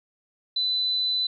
sine tone, 4003 Hz, B7, 23 cents sharp, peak -22 dBFS, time 0.56-1.27 s, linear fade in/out 5 ms, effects none

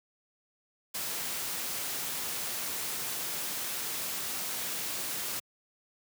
white noise, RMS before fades -35 dBFS, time 0.94-5.4 s, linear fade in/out 10 ms, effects high-pass 100 Hz 12 dB/octave

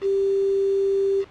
sine tone with quantisation, 392.4 Hz, G4, 2 cents sharp, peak -18 dBFS, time 0.01-1.25 s, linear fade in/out 50 ms, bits 6, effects pink hiss -49 dBFS RMS until 1.3 s + low-pass 3000 Hz 12 dB/octave

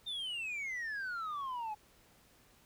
sine exponential sweep, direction down, 3656 to 830.6 Hz, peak -34 dBFS, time 0.06-1.75 s, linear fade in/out 20 ms, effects tanh soft clip ceiling -36 dBFS + pink hiss -65 dBFS RMS until 2.65 s

